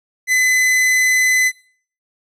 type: tone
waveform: 45% pulse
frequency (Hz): 2020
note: B6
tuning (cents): +39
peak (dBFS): -12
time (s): 0.27-1.52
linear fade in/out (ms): 50
effects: noise-tail reverb RT60 0.5 s tail -21 dB re dry + low-pass 12000 Hz 12 dB/octave